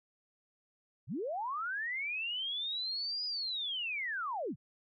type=linear two-way sweep; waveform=sine; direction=up then down; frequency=88.3 to 4978 to 88.3 Hz; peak=-34 dBFS; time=1.07-4.56 s; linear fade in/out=50 ms; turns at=3.25 s; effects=none

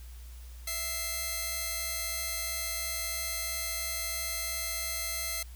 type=tone pair together; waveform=5% pulse; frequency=659.3 / 2093 Hz; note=E5 / C7; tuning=0 / 0 cents; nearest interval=octave + minor sixth; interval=2000 cents; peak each=-28 / -23 dBFS; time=0.67-5.43 s; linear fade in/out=5 ms; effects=added 60 Hz sine -43 dBFS peak until 5.55 s + white hiss -57 dBFS RMS until 5.55 s

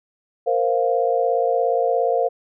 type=chord; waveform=sine; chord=Bb suspended second; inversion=none; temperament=equal; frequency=466.2 / 523.3 / 698.5 Hz; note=Bb4 / C5 / F5; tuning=0 / 0 / 0 cents; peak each=-21 dBFS; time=0.46-2.29 s; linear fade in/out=20 ms; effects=none

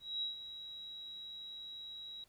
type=tone with ADSR envelope; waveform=sine; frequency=3863 Hz; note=B7; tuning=39 cents flat; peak=-34 dBFS; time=0-2.24 s; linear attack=220 ms; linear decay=130 ms; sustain=-11 dB; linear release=3 ms; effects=pink hiss -71 dBFS RMS until 2.28 s

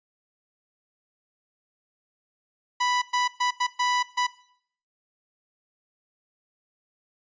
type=tone bursts at uneven times; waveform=sawtooth; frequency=987.8 Hz; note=B5; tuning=in tune; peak=-18 dBFS; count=6; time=2.8-3.02 / 3.13-3.28 / 3.4-3.51 / 3.6-3.67 / 3.79-4.03 / 4.17-4.27 s; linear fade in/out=10 ms; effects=noise-tail reverb RT60 0.6 s tail -18 dB re dry + resampled to 16000 Hz

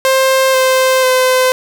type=tone with pitch steps; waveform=sawtooth; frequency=528 / 520.4 / 513 Hz; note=C5 / C5 / C5; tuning=+16 / -9 / -34 cents; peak=-5 dBFS; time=0.05-1.52 s; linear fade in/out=0 ms; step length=490 ms; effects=none

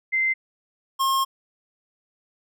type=tone pair in turn; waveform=sine / square; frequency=2077 / 1073.3 Hz; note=C7 / C6; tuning=-13 / +44 cents; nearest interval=major seventh; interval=1143 cents; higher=first; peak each=-19 / -20 dBFS; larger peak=first; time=0.12-0.34 / 0.99-1.25 s; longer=second; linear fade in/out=20 ms; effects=none

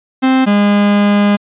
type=tone pair in turn; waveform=45% pulse; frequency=261.6 / 204.5 Hz; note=C4 / G#3; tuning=0 / -26 cents; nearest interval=major third; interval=426 cents; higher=first; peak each=-8 dBFS; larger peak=neither; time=0.22-0.46 / 0.46-1.37 s; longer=second; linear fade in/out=20 ms; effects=resampled to 8000 Hz

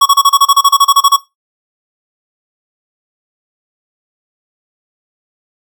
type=tone bursts; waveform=square; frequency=1116 Hz; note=C#6; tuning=11 cents sharp; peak=-4 dBFS; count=15; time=0.01-1.165 s; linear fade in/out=10 ms; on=49 ms; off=30 ms; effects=noise-tail reverb RT60 0.2 s tail -17 dB re dry

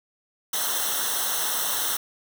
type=noise with comb filter; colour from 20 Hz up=white; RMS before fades=-26 dBFS; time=0.53-1.97 s; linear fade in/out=5 ms; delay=0.42 ms; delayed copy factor=-0.95; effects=none

